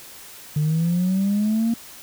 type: linear sweep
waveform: sine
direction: up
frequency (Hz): 146.83 to 233.1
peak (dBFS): -16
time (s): 0.56-1.74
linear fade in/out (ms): 5
effects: tanh soft clip ceiling -15 dBFS + white hiss -42 dBFS RMS until 2.02 s